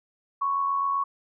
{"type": "tone pair together", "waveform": "sine", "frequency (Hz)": [1020.9, 1108.7], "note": ["C6", "C#6"], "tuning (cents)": [-43, 0], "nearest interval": "minor second", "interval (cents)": 143, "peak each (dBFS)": [-34, -23], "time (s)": [0.41, 1.04], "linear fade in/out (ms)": 10, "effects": []}